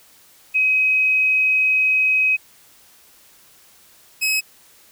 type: tone pair in turn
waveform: sine / sawtooth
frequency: 2533 / 2557 Hz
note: D#7 / D#7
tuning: +30 / +47 cents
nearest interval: unison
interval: 17 cents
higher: second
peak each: -14 dBFS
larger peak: neither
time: 0.54-2.37 / 4.21-4.41 s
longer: first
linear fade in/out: 20 ms
effects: white hiss -51 dBFS RMS until 4.91 s